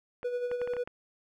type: clicks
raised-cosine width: 0.5 ms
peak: -26 dBFS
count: 7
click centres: 0.231 / 0.515 / 0.616 / 0.675 / 0.736 / 0.767 / 0.875 s
type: tone with tremolo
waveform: triangle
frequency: 489.4 Hz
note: B4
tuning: 16 cents flat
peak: -26 dBFS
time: 0.24-0.84 s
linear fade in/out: 10 ms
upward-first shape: sine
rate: 11 Hz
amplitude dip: 50%
effects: none